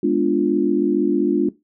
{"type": "chord", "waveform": "sine", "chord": "G# diminished seventh", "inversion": "none", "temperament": "equal", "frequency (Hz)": [207.7, 246.9, 293.7, 349.2], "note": ["G#3", "B3", "D4", "F4"], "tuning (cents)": [0, 0, 0, 0], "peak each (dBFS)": [-23, -24, -18, -19], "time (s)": [0.03, 1.49], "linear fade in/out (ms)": 5, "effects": ["noise-tail reverb RT60 0.2 s tail -17 dB re dry"]}